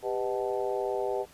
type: harmonic tone with a mistuned harmonic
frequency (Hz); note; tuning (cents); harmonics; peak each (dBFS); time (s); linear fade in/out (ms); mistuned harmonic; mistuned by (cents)
124.6; B2; +16; 3 / 4 / 5 / 6 / 7; -31 / -33 / -35 / -37 / -38; 0.02-1.26; 50; 3; +100
effects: pink hiss -55 dBFS RMS until 1.33 s + resampled to 32000 Hz